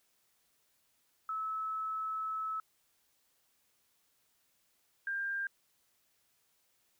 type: tone pair in turn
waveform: sine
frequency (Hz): 1300 / 1595.8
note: E6 / G6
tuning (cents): -24 / +30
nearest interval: major third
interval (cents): 354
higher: second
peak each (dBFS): -34 / -33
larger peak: second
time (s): 1.29-2.6 / 5.07-5.47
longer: first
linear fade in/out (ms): 2
effects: white hiss -74 dBFS RMS until 6.99 s